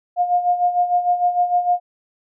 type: tone with tremolo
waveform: sine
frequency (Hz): 711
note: F5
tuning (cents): +31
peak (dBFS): -12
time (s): 0.16-1.8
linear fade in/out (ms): 50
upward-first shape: sine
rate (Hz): 6.6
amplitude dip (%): 70
effects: none

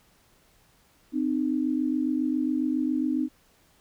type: tone pair together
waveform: sine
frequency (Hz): 257.9 / 305.2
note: C4 / D#4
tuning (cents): -25 / -33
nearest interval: minor third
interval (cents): 292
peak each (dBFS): -26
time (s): 1.12-3.29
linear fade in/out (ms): 50
effects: pink hiss -62 dBFS RMS until 3.8 s

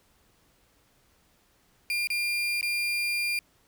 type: tone with dropouts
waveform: 35% pulse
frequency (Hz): 2400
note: D7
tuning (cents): +37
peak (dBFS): -24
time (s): 1.9-3.39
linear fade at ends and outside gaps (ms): 1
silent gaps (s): 2.072-2.102 / 2.611-2.628
effects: pink hiss -65 dBFS RMS until 3.67 s

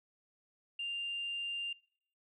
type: tone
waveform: sine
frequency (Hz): 2794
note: F7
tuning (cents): 0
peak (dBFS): -35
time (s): 0.79-1.73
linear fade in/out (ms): 5
effects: noise-tail reverb RT60 0.7 s tail -25 dB re dry + tanh soft clip ceiling -31 dBFS

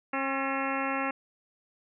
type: harmonic tone with a mistuned harmonic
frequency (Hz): 270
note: C#4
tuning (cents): -45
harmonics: 1 / 2 / 3 / 4 / 5 / 6 / 7 / 8 / 9 / 10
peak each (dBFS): -34 / -36 / -35 / -36 / -36 / -39 / -41 / -38 / -43 / -39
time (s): 0.13-1.11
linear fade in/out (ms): 5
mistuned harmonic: 6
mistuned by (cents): +79
effects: none

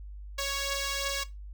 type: beating tone pair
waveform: 5% pulse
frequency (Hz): 554.4 / 557.3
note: C#5 / C#5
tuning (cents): 0 / +9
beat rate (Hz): 2.9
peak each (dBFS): -19 / -25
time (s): 0.38-1.24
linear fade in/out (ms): 10
effects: noise-tail reverb RT60 0.2 s tail -17 dB re dry + added 50 Hz sine -40 dBFS peak until 1.53 s

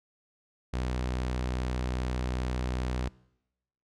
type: tone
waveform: sawtooth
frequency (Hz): 62.5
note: B1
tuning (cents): +21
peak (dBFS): -25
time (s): 0.73-3.09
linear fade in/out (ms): 10
effects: noise-tail reverb RT60 0.9 s tail -24 dB re dry + low-pass 7000 Hz 12 dB/octave

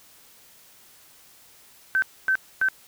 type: tone bursts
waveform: sine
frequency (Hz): 1541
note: G6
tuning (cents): -30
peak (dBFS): -18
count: 3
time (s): 1.95-2.686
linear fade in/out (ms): 0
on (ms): 72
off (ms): 260
effects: white hiss -53 dBFS RMS until 2.87 s

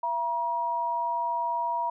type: tone pair together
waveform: sine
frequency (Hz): 674.6 / 954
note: E5 / A#5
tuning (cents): +40 / +40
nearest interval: tritone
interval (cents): 600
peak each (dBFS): -34 / -26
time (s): 0.03-1.9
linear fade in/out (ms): 5
effects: none

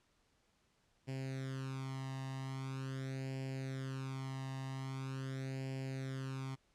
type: tone with flanger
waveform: sawtooth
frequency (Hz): 133.1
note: C3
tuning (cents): +30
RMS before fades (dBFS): -42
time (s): 1.07-6.56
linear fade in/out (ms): 20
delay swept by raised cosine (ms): 0.4 to 1.06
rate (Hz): 0.43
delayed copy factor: +0.8
effects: pink hiss -75 dBFS RMS until 6.74 s + low-pass 8000 Hz 12 dB/octave

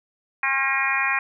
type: harmonic tone with a mistuned harmonic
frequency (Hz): 270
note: C#4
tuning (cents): -45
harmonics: 3 / 4 / 5 / 6 / 7 / 8 / 9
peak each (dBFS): -31 / -27 / -32 / -28 / -25 / -30 / -25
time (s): 0.43-1.19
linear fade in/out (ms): 2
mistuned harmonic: 5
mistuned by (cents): +38
effects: none

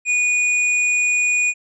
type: tone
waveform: square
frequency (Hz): 2460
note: D#7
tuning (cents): -20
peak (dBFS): -16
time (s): 0.05-1.54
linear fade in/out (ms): 50
effects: resampled to 24000 Hz

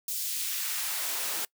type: noise with high-pass filter sweep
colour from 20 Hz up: white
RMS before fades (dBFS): -32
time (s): 0.08-1.45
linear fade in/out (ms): 2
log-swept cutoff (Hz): 5600 to 250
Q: 0.79
effects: noise-tail reverb RT60 0.1 s tail -24 dB re dry

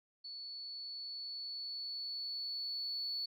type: tone with level ramp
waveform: sine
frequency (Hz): 4435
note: C#8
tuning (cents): 0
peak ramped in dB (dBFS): -44 to -35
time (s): 0.24-3.26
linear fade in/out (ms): 10
effects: tanh soft clip ceiling -31 dBFS

